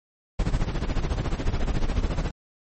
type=noise with tremolo; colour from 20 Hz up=brown; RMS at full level=-21 dBFS; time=0.39-2.31 s; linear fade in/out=5 ms; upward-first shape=sine; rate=14 Hz; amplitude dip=75%; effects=MP3 32 kbps